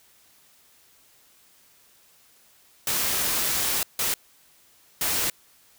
white noise bursts at uneven times, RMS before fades -25 dBFS, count 3, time 2.87-3.83 / 3.99-4.14 / 5.01-5.3 s, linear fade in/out 2 ms, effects white hiss -58 dBFS RMS until 5.78 s

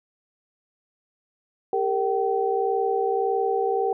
sine tone cluster, 398.1 / 459.8 / 768 Hz, G4 / A#4 / G5, +27 / -24 / -36 cents, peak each -25 dBFS, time 1.73-3.93 s, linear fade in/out 2 ms, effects none

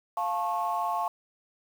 sine chord, F augmented, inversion none, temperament just, 698.5 / 873.1 / 1091.3 Hz, F5 / A5 / C#6, 0 / -14 / -27 cents, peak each -30 dBFS, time 0.17-1.08 s, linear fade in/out 2 ms, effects tanh soft clip ceiling -19 dBFS + 8-bit

